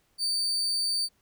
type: tone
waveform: 35% pulse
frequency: 4596 Hz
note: D8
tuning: 38 cents flat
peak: -24 dBFS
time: 0.18-1.09 s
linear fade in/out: 50 ms
effects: pink hiss -69 dBFS RMS until 1.21 s